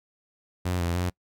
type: tone with pitch steps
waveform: sawtooth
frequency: 90 / 86 / 89.5 Hz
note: F#2 / F2 / F2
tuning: -47 / -26 / +43 cents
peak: -21 dBFS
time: 0.65-1.1 s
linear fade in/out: 10 ms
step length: 150 ms
effects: noise-tail reverb RT60 0.1 s tail -25 dB re dry